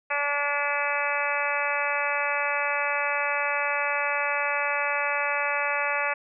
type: harmonic tone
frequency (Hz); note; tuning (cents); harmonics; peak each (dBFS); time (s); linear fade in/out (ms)
288; D4; -34; 2 / 3 / 4 / 5 / 6 / 7 / 8 / 9; -32 / -32 / -32 / -32 / -32 / -32 / -32 / -32; 0.1-6.14; 10
effects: none